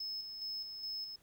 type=tone with tremolo; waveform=triangle; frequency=5200 Hz; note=E8; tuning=24 cents flat; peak=-37 dBFS; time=0-1.16 s; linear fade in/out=5 ms; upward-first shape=square; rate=2.4 Hz; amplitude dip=45%; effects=pink hiss -69 dBFS RMS until 1.22 s